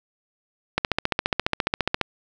click train, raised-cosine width 0.3 ms, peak -4 dBFS, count 19, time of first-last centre 0.78-2.013 s, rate 14.6 Hz, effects none

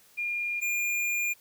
sine / square tone pair in turn, 2413 / 2413 Hz, D7 / D7, +46 / +46 cents, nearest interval unison, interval 0 cents, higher neither, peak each -28 / -27 dBFS, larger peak second, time 0.17-0.61 / 0.61-1.34 s, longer second, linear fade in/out 20 ms, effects white hiss -59 dBFS RMS until 1.4 s

